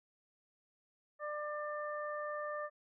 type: harmonic tone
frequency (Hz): 596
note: D5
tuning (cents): +25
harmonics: 1 / 2 / 3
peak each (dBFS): -40 / -42 / -46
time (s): 1.19-2.7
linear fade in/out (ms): 50
effects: none